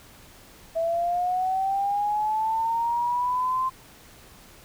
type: linear sweep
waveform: sine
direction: up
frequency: 653 to 1046.5 Hz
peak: -22 dBFS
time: 0.75-3.7 s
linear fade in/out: 20 ms
effects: pink hiss -50 dBFS RMS until 4.64 s